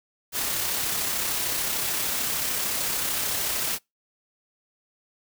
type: noise with amplitude modulation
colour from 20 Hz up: white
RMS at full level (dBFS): -26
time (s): 0.32-3.79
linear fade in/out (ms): 50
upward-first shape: sine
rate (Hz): 33.4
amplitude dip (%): 25
effects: noise-tail reverb RT60 0.2 s tail -26 dB re dry